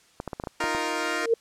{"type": "clicks", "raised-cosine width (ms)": 1, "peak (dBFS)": -17, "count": 8, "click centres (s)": [0.201, 0.277, 0.332, 0.399, 0.438, 0.472, 0.64, 0.749]}
{"type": "chord", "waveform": "10% pulse", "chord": "Eb suspended second", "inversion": "none", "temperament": "equal", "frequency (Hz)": [311.1, 349.2, 466.2], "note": ["Eb4", "F4", "Bb4"], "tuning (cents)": [0, 0, 0], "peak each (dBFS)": -22, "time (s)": [0.6, 1.26], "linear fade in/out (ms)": 5}
{"type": "tone with exponential growth", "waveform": "sine", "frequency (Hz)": 458.9, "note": "A#4", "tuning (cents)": -27, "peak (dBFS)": -14, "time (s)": [1.16, 1.34], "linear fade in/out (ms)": 5, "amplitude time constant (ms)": 39}
{"effects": ["white hiss -59 dBFS RMS until 1.4 s", "low-pass 8000 Hz 12 dB/octave"]}